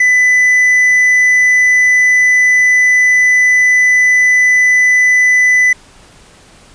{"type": "tone with hard clipping", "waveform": "triangle", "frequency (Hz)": 1998, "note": "B6", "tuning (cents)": 20, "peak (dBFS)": -7, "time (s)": [0, 5.73], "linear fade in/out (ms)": 5, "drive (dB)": 6, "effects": ["pink hiss -42 dBFS RMS until 6.74 s", "resampled to 22050 Hz"]}